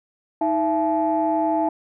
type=tone cluster; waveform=sine; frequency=316.5 / 670 / 862 Hz; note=D#4 / E5 / A5; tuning=+30 / +28 / -36 cents; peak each=-22 dBFS; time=0.41-1.69 s; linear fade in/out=5 ms; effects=tanh soft clip ceiling -10 dBFS